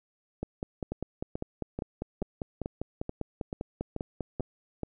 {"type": "two click trains", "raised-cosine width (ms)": 2, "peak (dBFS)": [-19, -20], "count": [21, 10], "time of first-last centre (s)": [[0.43, 4.406], [0.92, 4.833]], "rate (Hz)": [5.03, 2.3], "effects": []}